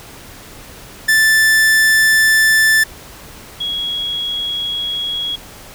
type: tone pair in turn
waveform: 45% pulse / sine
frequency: 1760 / 3322 Hz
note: A6 / G#7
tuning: 0 / 0 cents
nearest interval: major seventh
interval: 1100 cents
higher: second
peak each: -9 / -18 dBFS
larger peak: first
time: 1.08-2.84 / 3.6-5.36 s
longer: neither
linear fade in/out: 10 ms
effects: pink hiss -37 dBFS RMS until 5.74 s